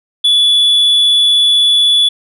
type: tone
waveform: sine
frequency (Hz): 3434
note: A7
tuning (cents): -43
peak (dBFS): -4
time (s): 0.24-2.09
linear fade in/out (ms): 10
effects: tanh soft clip ceiling -6 dBFS